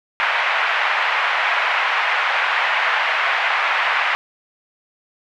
white band-pass noise, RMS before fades -19 dBFS, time 0.2-4.15 s, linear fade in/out 0 ms, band 730 to 2400 Hz, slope 24 dB/octave, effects none

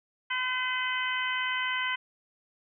harmonic tone, 509 Hz, C5, 48 cents flat, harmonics 2 / 3 / 4 / 5 / 6, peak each -34 / -33 / -32 / -38 / -35 dBFS, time 0.3-1.96 s, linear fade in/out 10 ms, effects none

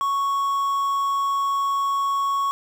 triangle tone with quantisation, 1108.7 Hz, C#6, in tune, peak -18 dBFS, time 0.01-2.51 s, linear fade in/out 0 ms, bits 7, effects none

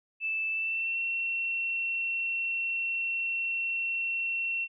sine tone with pitch glide, 2637 to 2716 Hz, E7 to F7, 0 to -49 cents, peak -28 dBFS, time 0.2-4.68 s, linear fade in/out 50 ms, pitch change +51 cents, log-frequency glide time 0.5-1 s, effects none

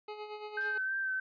25% pulse tone with tremolo, 422.3 Hz, G#4, 29 cents sharp, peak -35 dBFS, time 0.08-0.78 s, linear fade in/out 5 ms, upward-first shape sine, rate 8.8 Hz, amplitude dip 55%
sine tone with vibrato, 1553 Hz, G6, 17 cents flat, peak -31 dBFS, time 0.57-1.2 s, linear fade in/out 5 ms, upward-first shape sine, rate 3.1 Hz, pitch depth 27 cents each way
blue noise with exponential decay, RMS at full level -43 dBFS, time 0.61-0.96 s, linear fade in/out 0 ms, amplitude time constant 75 ms
effects resampled to 11025 Hz

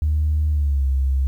sine tone with pitch glide, 76 to 66.93 Hz, D#2 to C2, -40 to +40 cents, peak -15 dBFS, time 0.02-1.27 s, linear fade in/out 0 ms, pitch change -220 cents, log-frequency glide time 0.48-0.87 s, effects tanh soft clip ceiling -12 dBFS + 9-bit

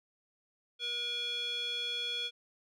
square tone with band-pass filter, 480 Hz, B4, 49 cents flat, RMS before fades -36 dBFS, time 0.79-2.31 s, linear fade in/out 50 ms, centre 3200 Hz, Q 8.2, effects none

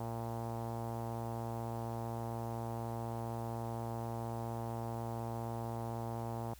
sawtooth tone with low-pass filter, 115.8 Hz, A#2, 11 cents flat, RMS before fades -40 dBFS, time 0-6.54 s, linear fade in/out 5 ms, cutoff 850 Hz, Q 3.2, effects added 60 Hz sine -55 dBFS peak until 6.59 s + white hiss -61 dBFS RMS until 6.59 s

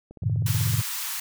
click train, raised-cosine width 2 ms, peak -30 dBFS, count 12, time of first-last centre 0.11-0.797 s, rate 16 Hz
sine chord, F# diminished seventh, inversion none, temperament equal, 92.5 / 110 / 130.81 / 155.56 Hz, F#2 / A2 / C3 / Eb3, 0 / 0 / 0 / 0 cents, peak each -29 / -24 / -28 / -30 dBFS, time 0.22-0.82 s, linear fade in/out 10 ms
white high-pass noise, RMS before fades -31 dBFS, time 0.46-1.2 s, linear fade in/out 5 ms, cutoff 880 Hz, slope 48 dB/octave
effects none

